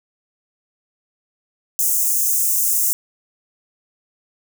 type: high-pass noise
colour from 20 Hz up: white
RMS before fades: -18 dBFS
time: 1.79-2.93 s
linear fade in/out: 0 ms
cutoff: 6200 Hz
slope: 48 dB/octave
effects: none